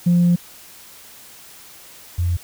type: tone pair in turn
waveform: sine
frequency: 174.61 / 87.31 Hz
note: F3 / F2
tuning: 0 / 0 cents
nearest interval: octave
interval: 1200 cents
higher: first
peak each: -10 / -16 dBFS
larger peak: first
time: 0.06-0.36 / 2.18-2.37 s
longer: first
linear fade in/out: 10 ms
effects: tanh soft clip ceiling -9 dBFS + white hiss -43 dBFS RMS until 2.43 s